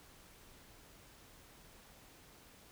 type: silence
effects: pink hiss -60 dBFS RMS until 2.71 s